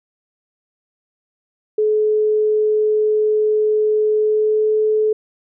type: tone with pitch glide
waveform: sine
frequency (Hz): 427.8 to 430.8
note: A4 to A4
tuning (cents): -49 to -37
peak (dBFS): -13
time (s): 1.78-5.13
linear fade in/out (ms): 5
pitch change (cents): +12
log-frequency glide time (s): 4.18-4.7
effects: none